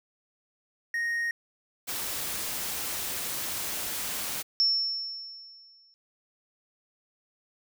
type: tone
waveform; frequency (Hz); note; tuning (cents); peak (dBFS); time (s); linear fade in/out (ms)
triangle; 1864.7; A#6; 0; -25; 0.94-1.31; 2
type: noise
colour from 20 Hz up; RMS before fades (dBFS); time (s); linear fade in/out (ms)
white; -33; 1.87-4.43; 20
type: tone with exponential decay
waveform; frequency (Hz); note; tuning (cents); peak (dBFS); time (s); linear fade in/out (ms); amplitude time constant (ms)
sine; 5400; E8; +41; -19; 4.6-5.94; 0; 290
effects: none